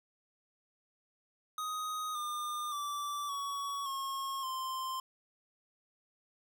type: tone with pitch steps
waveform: square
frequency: 1251 / 1207 / 1164.5 / 1123.6 / 1084 / 1045.9 Hz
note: D#6 / D6 / D6 / C#6 / C#6 / C6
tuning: +9 / +47 / -15 / +23 / -39 / -1 cents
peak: -36 dBFS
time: 1.58-5 s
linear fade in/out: 2 ms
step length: 570 ms
effects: none